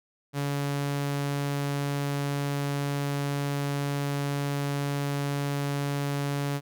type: tone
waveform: sawtooth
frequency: 142 Hz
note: C#3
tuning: 42 cents sharp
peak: -23 dBFS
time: 0.33-6.61 s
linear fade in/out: 50 ms
effects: none